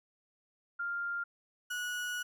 sine / 35% pulse tone pair in turn, 1398 / 1463.3 Hz, F6 / F#6, +1 / -20 cents, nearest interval minor second, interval 79 cents, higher second, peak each -33 / -33 dBFS, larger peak neither, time 0.79-1.24 / 1.7-2.23 s, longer second, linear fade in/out 10 ms, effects none

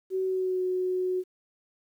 sine tone with pitch glide, 377.2 to 367.9 Hz, F#4 to F#4, +33 to -10 cents, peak -25 dBFS, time 0.1-1.24 s, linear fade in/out 50 ms, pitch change -43 cents, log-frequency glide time 0.24-0.62 s, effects 10-bit

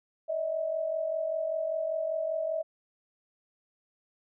sine tone pair together, 599 / 644.1 Hz, D5 / E5, +34 / -40 cents, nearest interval minor second, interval 126 cents, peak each -35 / -29 dBFS, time 0.28-2.63 s, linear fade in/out 20 ms, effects none

